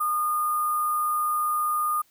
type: tone with sample-and-hold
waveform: sine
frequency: 1220 Hz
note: D#6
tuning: 34 cents flat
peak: -22 dBFS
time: 0-2.02 s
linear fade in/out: 10 ms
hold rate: 11025 Hz
effects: white hiss -63 dBFS RMS until 2.1 s